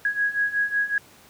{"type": "beating tone pair", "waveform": "sine", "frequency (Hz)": [1655, 1660.4], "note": ["G#6", "G#6"], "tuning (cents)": [-6, -1], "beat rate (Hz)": 5.4, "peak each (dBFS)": [-26, -23], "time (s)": [0.05, 0.98], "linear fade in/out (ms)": 2, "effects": ["pink hiss -51 dBFS RMS until 1.29 s", "high-pass 100 Hz 12 dB/octave"]}